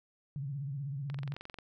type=tone with vibrato; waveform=sine; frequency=139.3 Hz; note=C#3; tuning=9 cents sharp; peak=-35 dBFS; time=0.36-1.34 s; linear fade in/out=0 ms; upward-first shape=triangle; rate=16 Hz; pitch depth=140 cents each way
type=click train; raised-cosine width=0.3 ms; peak=-29 dBFS; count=12; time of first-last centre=1.1-1.587 s; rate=22.6 Hz
effects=none